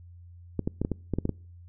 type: clicks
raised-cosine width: 3 ms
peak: -14 dBFS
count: 9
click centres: 0.593 / 0.675 / 0.816 / 0.849 / 0.917 / 1.137 / 1.186 / 1.254 / 1.293 s
effects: noise-tail reverb RT60 0.5 s tail -26 dB re dry + added 87 Hz sine -46 dBFS peak until 1.68 s